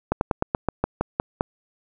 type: slowing click train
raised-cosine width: 1 ms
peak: -6 dBFS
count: 10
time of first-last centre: 0.12-1.409 s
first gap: 91 ms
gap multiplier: 1.11
effects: none